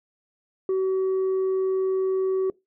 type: tone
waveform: sine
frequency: 379.1 Hz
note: F#4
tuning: 42 cents sharp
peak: -18 dBFS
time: 0.69-2.5 s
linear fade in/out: 2 ms
effects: noise-tail reverb RT60 0.2 s tail -23 dB re dry + tanh soft clip ceiling -20 dBFS